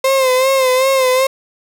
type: tone with vibrato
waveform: 35% pulse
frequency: 523.3 Hz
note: C5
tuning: in tune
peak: -9 dBFS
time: 0.04-1.27 s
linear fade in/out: 5 ms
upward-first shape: sine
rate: 2.6 Hz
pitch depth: 55 cents each way
effects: none